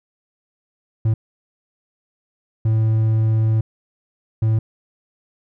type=tone bursts at uneven times; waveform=triangle; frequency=110.5 Hz; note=A2; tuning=8 cents sharp; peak=-12 dBFS; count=3; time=1.05-1.14 / 2.65-3.61 / 4.42-4.59 s; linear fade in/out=5 ms; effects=none